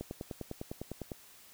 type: click train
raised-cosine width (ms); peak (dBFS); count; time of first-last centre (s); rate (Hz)
2; -25; 12; 0.01-1.118; 9.93
effects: white hiss -57 dBFS RMS until 1.53 s